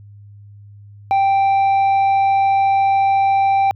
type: tone with tanh clipping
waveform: sine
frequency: 784 Hz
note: G5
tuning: in tune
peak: -13 dBFS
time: 1.11-3.71 s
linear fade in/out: 0 ms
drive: 5 dB
effects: added 102 Hz sine -38 dBFS peak until 3.75 s